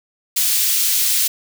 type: high-pass noise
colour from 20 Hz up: white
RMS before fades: -17 dBFS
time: 0.36-1.28 s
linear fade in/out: 10 ms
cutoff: 3100 Hz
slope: 12 dB/octave
effects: none